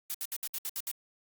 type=noise bursts; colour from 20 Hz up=blue; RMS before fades=-35 dBFS; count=8; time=0.1-0.913 s; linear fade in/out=0 ms; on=43 ms; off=67 ms; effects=Opus 48 kbps